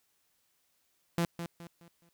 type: tone with echo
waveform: sawtooth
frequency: 170 Hz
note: F3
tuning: 46 cents flat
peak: -23 dBFS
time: 1.18-1.25 s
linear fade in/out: 0 ms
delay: 210 ms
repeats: 4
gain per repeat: -9 dB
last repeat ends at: 2.09 s
effects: white hiss -74 dBFS RMS until 2.13 s